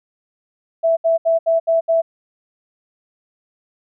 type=tone bursts; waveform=sine; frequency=659.3 Hz; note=E5; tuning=in tune; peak=-12 dBFS; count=6; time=0.83-2.02 s; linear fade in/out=20 ms; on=140 ms; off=70 ms; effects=none